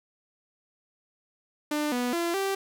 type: tone with pitch steps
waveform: sawtooth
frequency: 298.7 / 245.8 / 340.8 / 390.2 Hz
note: D4 / B3 / F4 / G4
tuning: +29 / -8 / -42 / -8 cents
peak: -22 dBFS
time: 1.71-2.55 s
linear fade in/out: 5 ms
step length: 210 ms
effects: none